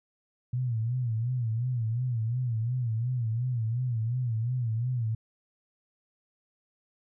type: tone with vibrato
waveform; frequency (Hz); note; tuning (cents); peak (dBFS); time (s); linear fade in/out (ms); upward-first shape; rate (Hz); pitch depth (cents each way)
sine; 118.8; A#2; +33; -26; 0.53-5.15; 5; sine; 2.8; 130
effects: none